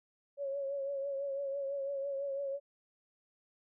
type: tone with vibrato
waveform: sine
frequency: 554.4 Hz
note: C#5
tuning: in tune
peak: -34 dBFS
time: 0.37-2.6 s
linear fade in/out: 50 ms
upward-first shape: triangle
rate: 6 Hz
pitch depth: 48 cents each way
effects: none